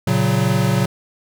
square chord, F# major, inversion first, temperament equal with one note detuned, 116.07 / 138.59 / 185 Hz, A#2 / C#3 / F#3, -7 / 0 / 0 cents, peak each -20 dBFS, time 0.07-0.86 s, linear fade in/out 5 ms, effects none

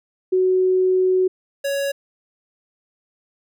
sine / square tone pair in turn, 371.5 / 557.9 Hz, F#4 / C#5, +7 / +11 cents, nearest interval perfect fifth, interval 704 cents, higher second, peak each -14 / -21 dBFS, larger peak first, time 0.32-1.28 / 1.64-1.92 s, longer first, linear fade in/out 10 ms, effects none

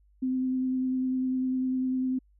sine tone with vibrato, 258 Hz, C4, 24 cents flat, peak -25 dBFS, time 0.22-2.19 s, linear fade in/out 10 ms, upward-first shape sine, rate 10 Hz, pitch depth 12 cents each way, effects added 50 Hz sine -59 dBFS peak until 2.39 s

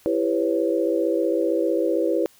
sine chord, C# half-diminished seventh, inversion first, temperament just, 332.6 / 399.1 / 498.9 / 554.4 Hz, E4 / G4 / B4 / C#5, +16 / +31 / +17 / 0 cents, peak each -23 / -26 / -24 / -26 dBFS, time 0.06-2.26 s, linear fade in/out 0 ms, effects white hiss -55 dBFS RMS until 2.39 s

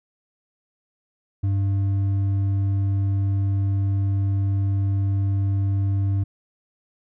sine tone with hard clipping, 98.4 Hz, G2, 7 cents sharp, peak -20 dBFS, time 1.43-6.24 s, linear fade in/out 10 ms, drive 4 dB, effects none

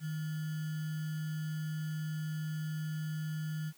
sine tone with sample-and-hold, 155.56 Hz, D#3, in tune, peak -34 dBFS, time 0-3.73 s, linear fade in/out 50 ms, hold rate 1575 Hz, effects white hiss -62 dBFS RMS until 3.77 s

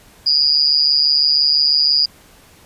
sine tone with amplitude modulation, 4869 Hz, D#8, 38 cents flat, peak -7 dBFS, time 0.26-2.06 s, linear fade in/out 10 ms, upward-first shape sine, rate 146 Hz, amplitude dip 100%, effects pink hiss -47 dBFS RMS until 2.65 s + resampled to 32000 Hz

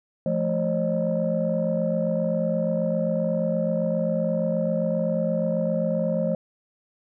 sine tone cluster, 171 / 217.9 / 537 / 605 Hz, F3 / A3 / C5 / D#5, -36 / -17 / +45 / -49 cents, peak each -26 / -27 / -25 / -28 dBFS, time 0.26-6.35 s, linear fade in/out 2 ms, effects tanh soft clip ceiling -13 dBFS

